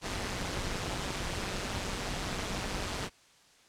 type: noise with amplitude modulation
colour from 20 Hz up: pink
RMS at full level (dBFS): -32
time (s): 0.01-3.1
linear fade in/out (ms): 50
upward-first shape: sine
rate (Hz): 192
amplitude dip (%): 65
effects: white hiss -61 dBFS RMS until 3.68 s + low-pass 7000 Hz 12 dB/octave